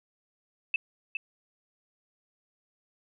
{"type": "tone with echo", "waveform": "sine", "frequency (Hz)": 2637, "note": "E7", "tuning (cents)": 0, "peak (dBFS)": -23, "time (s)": [0.74, 0.76], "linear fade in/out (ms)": 2, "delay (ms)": 410, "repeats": 1, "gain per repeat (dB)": -6, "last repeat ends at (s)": 1.17, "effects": []}